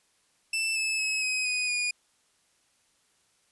sawtooth tone with pitch steps, 2654 / 2611 / 2570 / 2528 / 2488 / 2448 Hz, E7 / E7 / E7 / D#7 / D#7 / D#7, +11 / -17 / -45 / +27 / -1 / -29 cents, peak -23 dBFS, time 0.53-1.91 s, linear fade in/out 5 ms, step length 230 ms, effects white hiss -68 dBFS RMS until 3.51 s + resampled to 24000 Hz

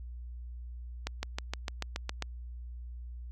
accelerating click train, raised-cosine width 0.2 ms, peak -16 dBFS, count 9, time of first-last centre 1.07-2.223 s, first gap 160 ms, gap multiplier 0.97, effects added 60 Hz sine -40 dBFS peak until 3.31 s

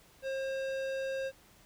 sine tone with tanh clipping, 535 Hz, C5, 38 cents sharp, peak -35 dBFS, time 0.22-1.32 s, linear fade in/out 50 ms, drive 17 dB, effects pink hiss -61 dBFS RMS until 1.65 s

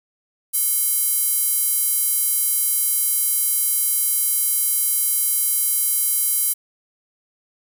square tone with high-pass filter, 440 Hz, A4, in tune, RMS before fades -20 dBFS, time 0.53-6.54 s, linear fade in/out 20 ms, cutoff 11000 Hz, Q 1.9, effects none

